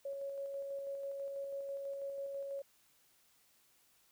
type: tone with tremolo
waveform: sine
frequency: 554.4 Hz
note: C#5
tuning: in tune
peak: -38 dBFS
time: 0.05-2.62 s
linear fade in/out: 5 ms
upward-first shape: square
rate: 6.1 Hz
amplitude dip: 25%
effects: white hiss -70 dBFS RMS until 4.11 s